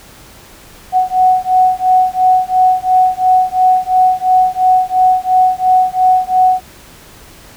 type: beating tone pair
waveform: sine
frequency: 740 / 742.9 Hz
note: F#5 / F#5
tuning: 0 / +7 cents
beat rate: 2.9 Hz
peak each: -11 dBFS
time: 0.92-6.62 s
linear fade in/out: 50 ms
effects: pink hiss -39 dBFS RMS until 7.56 s